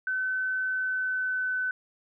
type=tone with pitch glide; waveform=sine; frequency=1520 to 1509.5 Hz; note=F#6 to F#6; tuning=+46 to +34 cents; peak=-26 dBFS; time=0.07-1.71 s; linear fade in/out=2 ms; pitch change=-12 cents; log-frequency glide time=0.65-1.58 s; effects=none